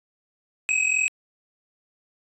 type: tone pair together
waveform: square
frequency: 2524 / 2567 Hz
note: D#7 / E7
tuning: +24 / -47 cents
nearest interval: unison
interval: 29 cents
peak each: -23 / -24 dBFS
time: 0.69-1.08 s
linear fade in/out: 0 ms
effects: resampled to 24000 Hz